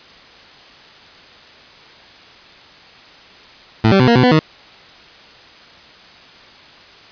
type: tone with pitch steps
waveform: 20% pulse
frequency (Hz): 110.7 / 194.2 / 127 / 235 / 126.4 / 249.2 / 156.5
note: A2 / G3 / B2 / A#3 / B2 / B3 / D#3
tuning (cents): +11 / -16 / +49 / +14 / +41 / +16 / +10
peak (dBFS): -4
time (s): 3.84-4.393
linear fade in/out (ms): 5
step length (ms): 79
effects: white hiss -42 dBFS RMS until 7.11 s + resampled to 11025 Hz